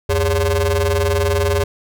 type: ring-modulated tone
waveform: 30% pulse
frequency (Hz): 160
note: D#3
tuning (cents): +49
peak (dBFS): -9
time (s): 0.09-1.64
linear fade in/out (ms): 5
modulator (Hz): 250
effects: none